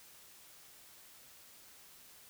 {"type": "silence", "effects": ["white hiss -58 dBFS RMS until 2.29 s"]}